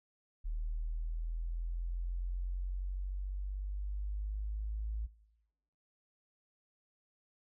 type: exponential sweep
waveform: sine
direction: up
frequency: 38.79 to 54.2 Hz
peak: -34 dBFS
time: 0.44-5.07 s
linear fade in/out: 20 ms
effects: noise-tail reverb RT60 1.0 s tail -21 dB re dry